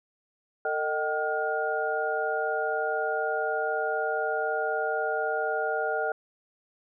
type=tone cluster; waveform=sine; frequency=450.6 / 620 / 764 / 1423 Hz; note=A4 / D#5 / G5 / F6; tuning=+41 / -6 / -45 / +32 cents; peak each=-31 dBFS; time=0.65-6.12 s; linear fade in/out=2 ms; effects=none